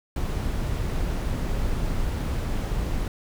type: noise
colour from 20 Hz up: brown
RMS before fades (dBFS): -26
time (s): 0.16-3.08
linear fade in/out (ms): 2
effects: none